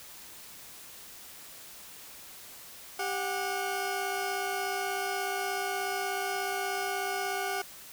20% pulse tone pair together, 393.8 / 731 Hz, G4 / F#5, +8 / -21 cents, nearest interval major seventh, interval 1071 cents, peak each -29 / -28 dBFS, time 2.99-7.62 s, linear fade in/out 5 ms, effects white hiss -48 dBFS RMS until 7.92 s

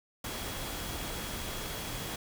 sine tone in noise, 3322 Hz, G#7, in tune, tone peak -48 dBFS, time 0.24-2.16 s, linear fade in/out 5 ms, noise pink, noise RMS -38 dBFS, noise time 0.24-2.16 s, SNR -13 dB, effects none

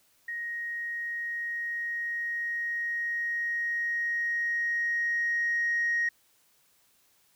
sine tone with level ramp, 1877 Hz, A#6, 11 cents sharp, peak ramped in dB -32 to -23 dBFS, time 0.28-6.09 s, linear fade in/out 5 ms, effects tanh soft clip ceiling -21 dBFS + white hiss -66 dBFS RMS until 7.35 s

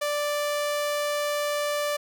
sawtooth tone, 587 Hz, D5, 1 cent flat, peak -21 dBFS, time 0.01-1.97 s, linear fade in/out 10 ms, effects none

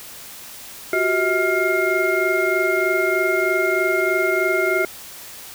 sine tone cluster, 360.9 / 384.1 / 643 / 1398 / 2132 Hz, F#4 / G4 / E5 / F6 / C7, -43 / -35 / -43 / +1 / +32 cents, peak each -23 dBFS, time 0.93-4.85 s, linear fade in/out 2 ms, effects white hiss -38 dBFS RMS until 5.54 s

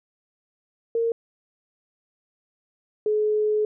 sine tone pair in turn, 460.6 / 425.4 Hz, A#4 / G#4, -21 / +42 cents, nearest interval minor second, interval 137 cents, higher first, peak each -20 / -19 dBFS, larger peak second, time 0.95-1.12 / 3.06-3.65 s, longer second, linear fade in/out 2 ms, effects none

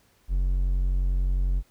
triangle tone, 45.63 Hz, F#1, 23 cents flat, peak -19 dBFS, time 0.28-1.63 s, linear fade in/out 50 ms, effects pink hiss -63 dBFS RMS until 1.7 s

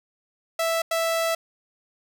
sawtooth tone bursts at uneven times, 659.3 Hz, E5, in tune, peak -18 dBFS, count 2, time 0.59-0.82 / 0.91-1.35 s, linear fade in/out 5 ms, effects none

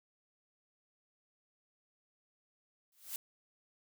blue noise with exponential growth, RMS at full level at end -37 dBFS, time 2.92-3.16 s, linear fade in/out 2 ms, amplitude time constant 52 ms, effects none

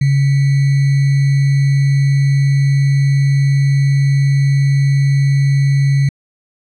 sine tone with sample-and-hold, 138.59 Hz, C#3, in tune, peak -9 dBFS, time 0.01-6.09 s, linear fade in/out 5 ms, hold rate 2100 Hz, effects low-pass 6000 Hz 12 dB/octave

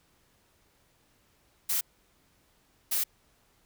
blue noise bursts at uneven times, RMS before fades -28 dBFS, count 2, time 1.69-1.81 / 2.91-3.04 s, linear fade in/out 10 ms, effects pink hiss -67 dBFS RMS until 3.65 s

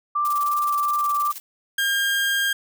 sine tone with vibrato, 1174.7 Hz, D6, in tune, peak -19 dBFS, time 0.15-1.32 s, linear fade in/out 10 ms, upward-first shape triangle, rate 2.8 Hz, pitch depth 10 cents each way
blue noise with tremolo, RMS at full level -34 dBFS, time 0.25-1.4 s, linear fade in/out 0 ms, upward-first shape square, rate 19 Hz, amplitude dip 70%
30% pulse tone, 1609 Hz, G6, 45 cents sharp, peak -17 dBFS, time 1.78-2.53 s, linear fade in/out 5 ms
effects none

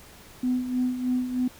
sine tone with tremolo, 251.5 Hz, B3, 32 cents sharp, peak -20 dBFS, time 0.43-1.48 s, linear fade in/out 5 ms, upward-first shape sine, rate 3.2 Hz, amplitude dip 65%, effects tanh soft clip ceiling -16 dBFS + pink hiss -49 dBFS RMS until 1.59 s

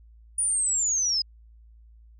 sine linear sweep, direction down, 9650 to 4978 Hz, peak -22 dBFS, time 0.38-1.22 s, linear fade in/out 5 ms, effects added 56 Hz sine -49 dBFS peak until 2.19 s

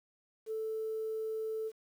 sine tone, 440 Hz, A4, in tune, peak -33 dBFS, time 0.46-1.72 s, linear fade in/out 50 ms, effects tanh soft clip ceiling -29 dBFS + 10-bit

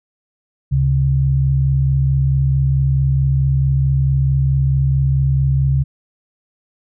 sine tone pair together, 71.2 / 135.77 Hz, C#2 / C#3, +47 / -36 cents, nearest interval major seventh, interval 1117 cents, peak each -18 / -13 dBFS, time 0.71-5.84 s, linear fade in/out 20 ms, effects none

